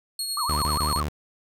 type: tone with tremolo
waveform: 25% pulse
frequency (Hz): 4309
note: C#8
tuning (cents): -50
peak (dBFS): -21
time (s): 0.19-1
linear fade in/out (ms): 2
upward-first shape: triangle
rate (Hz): 9.7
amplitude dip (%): 40
type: tone with vibrato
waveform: sine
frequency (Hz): 1100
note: C#6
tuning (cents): -14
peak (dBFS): -25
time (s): 0.37-1.03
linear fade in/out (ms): 2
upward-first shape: triangle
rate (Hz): 10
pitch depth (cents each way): 300
type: tone bursts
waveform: sawtooth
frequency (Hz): 75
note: D2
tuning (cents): +37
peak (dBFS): -22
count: 4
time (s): 0.49-1.085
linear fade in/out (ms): 0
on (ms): 130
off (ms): 25
effects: none